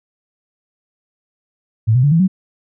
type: tone with pitch steps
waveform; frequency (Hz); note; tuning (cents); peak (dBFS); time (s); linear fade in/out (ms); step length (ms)
sine; 110.5 / 126.2 / 144.13 / 164.61 / 188; A2 / B2 / D3 / E3 / F#3; +8 / +38 / -32 / -2 / +28; -9; 1.87-2.28; 20; 82
effects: none